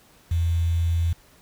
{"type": "tone with quantisation", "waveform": "sine", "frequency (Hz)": 84, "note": "E2", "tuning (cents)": 33, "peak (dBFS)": -19, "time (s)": [0.31, 1.13], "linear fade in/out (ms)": 5, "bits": 7, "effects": ["pink hiss -55 dBFS RMS until 1.41 s"]}